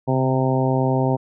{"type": "harmonic tone with a mistuned harmonic", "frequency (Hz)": 130.81, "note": "C3", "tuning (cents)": 0, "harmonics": [1, 2, 3, 4, 5, 6, 7], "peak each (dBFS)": [-20, -23, -25, -26, -27, -28, -28], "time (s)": [0.07, 1.17], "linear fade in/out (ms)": 20, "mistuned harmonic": 1, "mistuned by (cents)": 38, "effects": []}